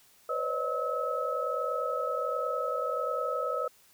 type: tone cluster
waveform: sine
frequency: 498.6 / 540 / 568 / 619 / 1291 Hz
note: B4 / C#5 / C#5 / D#5 / E6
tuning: +16 / -45 / +42 / -9 / -37 cents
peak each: -34 / -38 / -38 / -36 / -32 dBFS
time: 0.29-3.68 s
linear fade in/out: 5 ms
effects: white hiss -61 dBFS RMS until 3.93 s